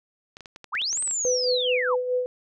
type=clicks; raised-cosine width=0.2 ms; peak=-24 dBFS; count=12; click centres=0.369 / 0.407 / 0.458 / 0.561 / 0.643 / 0.752 / 0.817 / 0.929 / 0.974 / 1.025 / 1.076 / 1.111 s
type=linear two-way sweep; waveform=sine; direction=up then down; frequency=780 to 8372 to 780 Hz; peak=-24 dBFS; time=0.72-1.96 s; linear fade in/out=20 ms; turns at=1.01 s
type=tone with tremolo; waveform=sine; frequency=500 Hz; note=B4; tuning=21 cents sharp; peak=-20 dBFS; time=1.25-2.26 s; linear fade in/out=0 ms; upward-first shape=sine; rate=4.7 Hz; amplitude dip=55%
effects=none